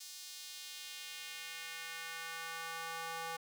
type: tone with high-pass filter sweep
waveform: square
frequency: 164.81 Hz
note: E3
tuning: in tune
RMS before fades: -45 dBFS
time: 0-3.37 s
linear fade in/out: 10 ms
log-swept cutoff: 5100 to 820 Hz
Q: 1.3
effects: none